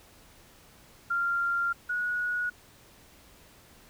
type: tone pair in turn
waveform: sine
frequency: 1389 / 1458.1 Hz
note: F6 / F#6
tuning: -10 / -26 cents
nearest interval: minor second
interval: 84 cents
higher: second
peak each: -25 / -27 dBFS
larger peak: first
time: 1.1-1.73 / 1.89-2.5 s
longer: first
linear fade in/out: 10 ms
effects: pink hiss -56 dBFS RMS until 3.89 s